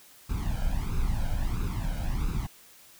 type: noise with flanger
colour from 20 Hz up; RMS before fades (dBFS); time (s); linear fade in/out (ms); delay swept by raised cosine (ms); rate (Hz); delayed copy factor
brown; -28; 0.29-2.47; 10; 0.78 to 1.32; 1.5; +0.9
effects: white hiss -54 dBFS RMS until 2.99 s